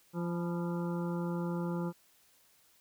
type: harmonic tone with a mistuned harmonic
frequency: 172.8 Hz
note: F3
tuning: 18 cents flat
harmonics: 1 / 2 / 3 / 5 / 6 / 7 / 8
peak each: -33 / -39 / -43 / -47 / -49 / -50 / -51 dBFS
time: 0.13-1.93 s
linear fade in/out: 50 ms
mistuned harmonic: 6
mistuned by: -82 cents
effects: white hiss -66 dBFS RMS until 2.8 s